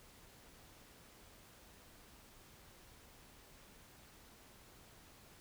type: silence
effects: pink hiss -61 dBFS RMS until 5.4 s